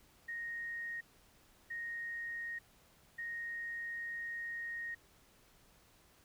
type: tone bursts at uneven times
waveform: sine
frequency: 1864.7 Hz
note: A#6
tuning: in tune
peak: -39 dBFS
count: 3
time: 0.28-1.01 / 1.7-2.59 / 3.18-4.95 s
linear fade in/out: 10 ms
effects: pink hiss -66 dBFS RMS until 6.24 s